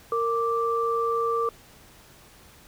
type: tone pair together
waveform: sine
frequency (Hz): 461.6 / 1173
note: A#4 / D6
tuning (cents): -17 / -2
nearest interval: octave + major third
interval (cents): 1615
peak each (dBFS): -25 / -25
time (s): 0.12-1.49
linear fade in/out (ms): 2
effects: pink hiss -52 dBFS RMS until 2.67 s